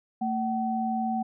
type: tone pair together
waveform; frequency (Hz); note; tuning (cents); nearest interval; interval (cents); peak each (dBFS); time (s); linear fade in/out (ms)
sine; 225.4 / 758; A3 / F#5; +42 / +42; octave + major sixth; 2100; -28; 0.21-1.23; 10
effects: none